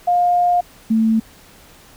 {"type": "tone pair in turn", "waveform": "sine", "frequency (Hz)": [708, 222.5], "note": ["F5", "A3"], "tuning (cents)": [23, 20], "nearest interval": "octave + minor sixth", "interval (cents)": 2003, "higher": "first", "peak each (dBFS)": -12, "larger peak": "neither", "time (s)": [[0.07, 0.61], [0.9, 1.2]], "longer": "first", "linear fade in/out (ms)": 10, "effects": ["pink hiss -46 dBFS RMS until 1.96 s"]}